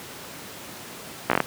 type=slowing click train; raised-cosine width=0.5 ms; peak=-3 dBFS; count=6; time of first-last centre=1.3-1.403 s; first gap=15 ms; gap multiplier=1.16; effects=pink hiss -39 dBFS RMS until 1.46 s + high-pass 150 Hz 12 dB/octave